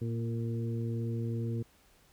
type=harmonic tone with a mistuned harmonic; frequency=115.3 Hz; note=A#2; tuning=19 cents flat; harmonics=1 / 2 / 3 / 4; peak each=-32 / -38 / -42 / -44 dBFS; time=0.01-1.63 s; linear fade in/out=10 ms; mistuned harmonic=2; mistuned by=+18 cents; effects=pink hiss -64 dBFS RMS until 2.12 s